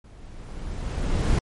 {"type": "noise with level ramp", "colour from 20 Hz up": "brown", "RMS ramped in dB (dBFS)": [-46, -18], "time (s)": [0.04, 1.39], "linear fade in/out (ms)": 5, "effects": ["MP3 48 kbps"]}